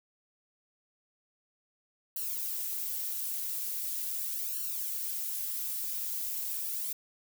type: noise with flanger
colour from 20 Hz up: violet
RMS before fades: -35 dBFS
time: 2.16-6.93 s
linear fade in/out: 5 ms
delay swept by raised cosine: 0.69 to 5.59 ms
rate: 0.41 Hz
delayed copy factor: +0.9
effects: none